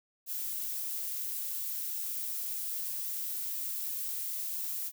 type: noise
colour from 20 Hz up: violet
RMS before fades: -36 dBFS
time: 0.26-4.92 s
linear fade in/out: 50 ms
effects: none